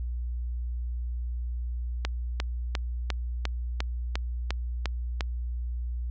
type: click train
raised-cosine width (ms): 0.2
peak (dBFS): -11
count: 10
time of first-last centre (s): 2.05-5.208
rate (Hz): 2.85
effects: added 60 Hz sine -29 dBFS peak until 6.1 s + low-pass 5000 Hz 12 dB/octave